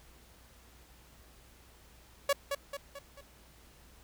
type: tone with echo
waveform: sawtooth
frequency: 563 Hz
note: C#5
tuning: 27 cents sharp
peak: -21 dBFS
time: 2.29-2.33 s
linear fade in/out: 5 ms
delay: 220 ms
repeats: 4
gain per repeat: -6 dB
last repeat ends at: 3.21 s
effects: added 60 Hz sine -60 dBFS peak until 4.03 s + pink hiss -60 dBFS RMS until 4.03 s